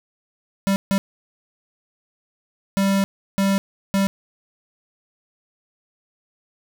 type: tone bursts at uneven times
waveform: square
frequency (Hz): 196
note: G3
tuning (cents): 0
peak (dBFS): -17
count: 5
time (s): 0.67-0.76 / 0.91-0.98 / 2.77-3.04 / 3.38-3.58 / 3.94-4.07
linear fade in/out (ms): 0
effects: none